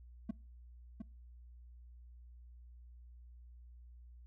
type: tone with echo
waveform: triangle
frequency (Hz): 220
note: A3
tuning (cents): 0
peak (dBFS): -32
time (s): 0.29-0.31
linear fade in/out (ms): 5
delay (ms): 710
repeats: 1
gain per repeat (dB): -6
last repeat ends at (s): 1.02
effects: noise-tail reverb RT60 0.4 s tail -24 dB re dry + added 60 Hz sine -53 dBFS peak until 4.26 s